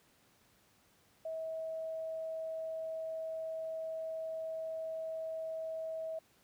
sine tone, 644 Hz, E5, 41 cents flat, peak -37 dBFS, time 1.25-6.19 s, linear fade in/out 5 ms, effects pink hiss -68 dBFS RMS until 6.43 s + high-pass 80 Hz 12 dB/octave

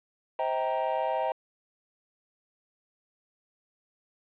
triangle chord, C minor seventh, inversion none, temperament equal with one note detuned, 523.3 / 637.5 / 784 / 932.3 Hz, C5 / Eb5 / G5 / Bb5, 0 / +42 / 0 / 0 cents, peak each -31 / -29 / -30 / -30 dBFS, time 0.39-1.32 s, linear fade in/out 2 ms, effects resampled to 8000 Hz + 9-bit

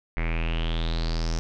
square tone with low-pass filter sweep, 41.09 Hz, E1, 5 cents flat, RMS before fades -26 dBFS, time 0.17-1.39 s, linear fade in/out 0 ms, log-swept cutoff 2100 to 5800 Hz, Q 6.8, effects none

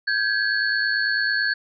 sine tone cluster, 1573 / 1682 / 4415 Hz, G6 / G#6 / C#8, +6 / +22 / -8 cents, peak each -23 / -23 / -27 dBFS, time 0.07-1.54 s, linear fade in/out 10 ms, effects none

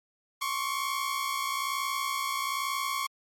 sawtooth tone pair together, 1071.9 / 1133 Hz, C6 / C#6, +42 / +37 cents, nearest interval minor second, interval 95 cents, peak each -28 dBFS, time 0.41-3.07 s, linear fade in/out 10 ms, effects MP3 64 kbps

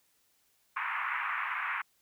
pink band-pass noise, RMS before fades -34 dBFS, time 0.76-1.82 s, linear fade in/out 10 ms, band 960 to 2400 Hz, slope 48 dB/octave, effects white hiss -71 dBFS RMS until 2.01 s

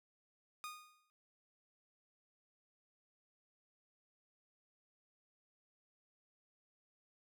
sawtooth tone with exponential decay, 1231 Hz, D#6, 19 cents flat, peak -38 dBFS, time 0.64-1.1 s, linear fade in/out 0 ms, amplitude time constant 100 ms, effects none

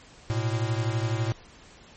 square beating tone pair, 110 / 122 Hz, A2 / B2, 0 / -21 cents, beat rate 12 Hz, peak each -27 / -30 dBFS, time 0.3-1.32 s, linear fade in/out 0 ms, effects pink hiss -51 dBFS RMS until 1.96 s + MP3 32 kbps

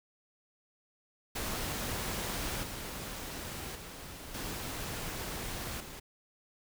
pink noise with level steps, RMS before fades -36 / -41 / -46 / -39 / -46 dBFS, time 1.35-6 s, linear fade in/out 10 ms, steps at 2.63 / 3.75 / 4.34 / 5.8 s, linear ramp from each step 5 ms, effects none

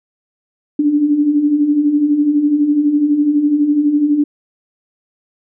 sine beating tone pair, 283.7 / 295.7 Hz, C#4 / D4, +40 / +12 cents, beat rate 12 Hz, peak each -19 / -11 dBFS, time 0.79-4.24 s, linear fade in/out 5 ms, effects none

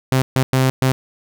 sawtooth tone bursts at uneven times, 130.81 Hz, C3, in tune, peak -9 dBFS, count 4, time 0.12-0.22 / 0.36-0.43 / 0.53-0.7 / 0.82-0.92 s, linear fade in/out 0 ms, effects none

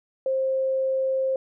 sine tone, 529 Hz, C5, 19 cents sharp, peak -21 dBFS, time 0.26-1.36 s, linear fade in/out 2 ms, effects none

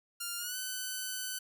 5% pulse tone with pitch glide, 1400 to 1509.2 Hz, F6 to F#6, +4 to +34 cents, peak -25 dBFS, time 0.2-1.39 s, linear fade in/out 10 ms, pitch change +130 cents, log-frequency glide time 0.38-0.56 s, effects none

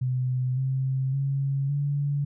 sine tone with pitch steps, 127.4 / 132.43 / 137.65 / 143.08 Hz, C3 / C3 / C#3 / D3, -46 / +21 / -12 / -45 cents, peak -23 dBFS, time 0.01-2.25 s, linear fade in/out 10 ms, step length 560 ms, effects none

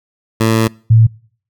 15% pulse / sine tone pair in turn, 112 / 112.41 Hz, A2 / A2, +31 / +38 cents, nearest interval unison, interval 7 cents, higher second, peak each -4 dBFS, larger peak neither, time 0.4-0.68 / 0.9-1.07 s, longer first, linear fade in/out 10 ms, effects noise-tail reverb RT60 0.5 s tail -25 dB re dry

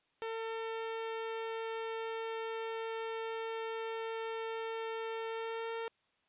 sawtooth tone with pitch glide, 450.4 to 455.9 Hz, A4 to A#4, +40 to -39 cents, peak -33 dBFS, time 0.22-5.88 s, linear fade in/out 0 ms, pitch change +21 cents, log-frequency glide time 5.28-5.74 s, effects white hiss -75 dBFS RMS until 6.28 s + resampled to 8000 Hz

